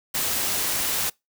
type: noise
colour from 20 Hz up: white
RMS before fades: -25 dBFS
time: 0.14-1.1 s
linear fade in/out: 10 ms
effects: noise-tail reverb RT60 0.2 s tail -25 dB re dry